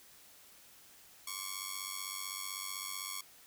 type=ring-modulated tone; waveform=5% pulse; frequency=1108.7 Hz; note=C#6; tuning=in tune; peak=-24 dBFS; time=1.27-3.21 s; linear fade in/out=5 ms; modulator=47.9 Hz; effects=white hiss -59 dBFS RMS until 3.46 s